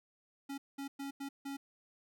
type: tone bursts at uneven times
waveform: square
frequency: 277.2 Hz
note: C#4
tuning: in tune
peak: -40 dBFS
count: 5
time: 0.49-0.58 / 0.78-0.88 / 0.99-1.11 / 1.2-1.29 / 1.45-1.57 s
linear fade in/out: 10 ms
effects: none